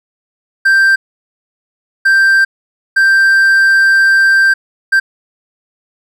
triangle tone bursts at uneven times, 1573 Hz, G6, 6 cents sharp, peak -4 dBFS, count 4, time 0.65-0.96 / 2.05-2.45 / 2.96-4.54 / 4.92-5 s, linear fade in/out 10 ms, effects none

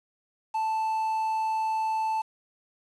triangle tone with quantisation, 880 Hz, A5, in tune, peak -23 dBFS, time 0.54-2.22 s, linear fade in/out 10 ms, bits 8, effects resampled to 24000 Hz

